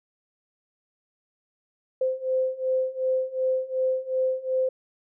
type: beating tone pair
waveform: sine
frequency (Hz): 517 / 519.7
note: C5 / C5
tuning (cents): -21 / -12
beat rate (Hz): 2.7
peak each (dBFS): -27 / -25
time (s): 2.01-4.69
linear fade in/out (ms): 5
effects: none